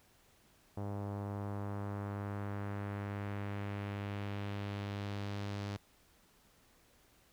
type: tone with low-pass filter sweep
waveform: sawtooth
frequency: 101.1 Hz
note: G#2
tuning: 46 cents flat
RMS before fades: -40 dBFS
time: 0.77-5.77 s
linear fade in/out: 5 ms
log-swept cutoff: 820 to 5100 Hz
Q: 1.3
effects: pink hiss -67 dBFS RMS until 7.32 s